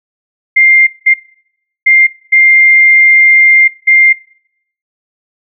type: tone bursts at uneven times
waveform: sine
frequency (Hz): 2105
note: C7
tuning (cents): +10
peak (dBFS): -3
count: 5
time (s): 0.56-0.87 / 1.06-1.14 / 1.86-2.07 / 2.32-3.68 / 3.87-4.13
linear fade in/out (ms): 10
effects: noise-tail reverb RT60 0.7 s tail -21 dB re dry